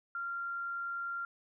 sine tone, 1385 Hz, F6, 15 cents flat, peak -35 dBFS, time 0.15-1.25 s, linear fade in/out 2 ms, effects none

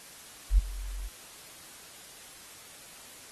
sine tone with ADSR envelope, 45.77 Hz, F#1, 18 cents flat, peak -14 dBFS, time 0.5-1.09 s, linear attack 82 ms, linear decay 14 ms, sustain -20 dB, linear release 22 ms, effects white hiss -49 dBFS RMS until 3.31 s + AAC 32 kbps

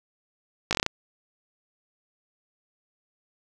slowing click train, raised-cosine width 0.2 ms, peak -6 dBFS, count 7, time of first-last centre 0.71-0.864 s, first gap 18 ms, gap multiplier 1.14, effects none

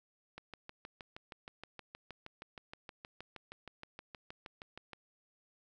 click train, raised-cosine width 0.3 ms, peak -30 dBFS, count 30, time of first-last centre 0.38-4.933 s, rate 6.37 Hz, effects none

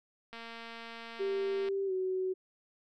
click train, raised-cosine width 0.3 ms, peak -30 dBFS, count 313, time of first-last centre 0.33-1.687 s, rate 230 Hz
sine tone with pitch glide, 392 to 373.9 Hz, G4 to F#4, 0 to +18 cents, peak -30 dBFS, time 1.19-2.34 s, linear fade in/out 20 ms, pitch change -82 cents, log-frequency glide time 1.86-1.92 s
effects none

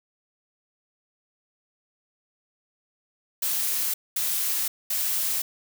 blue noise bursts, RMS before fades -26 dBFS, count 3, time 3.42-5.42 s, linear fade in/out 5 ms, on 520 ms, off 220 ms, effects none

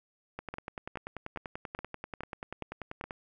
two click trains, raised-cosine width 0.5 ms, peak -23 / -23 dBFS, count 7 / 29, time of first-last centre 0.54-3.04 / 0.39-3.108 s, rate 2.4 / 10.3 Hz, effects none

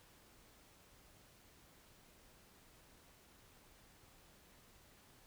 silence, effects pink hiss -65 dBFS RMS until 5.26 s

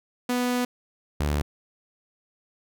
sawtooth tone pair in turn, 246.9 / 73.4 Hz, B3 / D2, 0 / 0 cents, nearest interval octave + major sixth, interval 2100 cents, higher first, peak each -19 dBFS, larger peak neither, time 0.29-0.65 / 1.2-1.42 s, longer first, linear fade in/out 5 ms, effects none

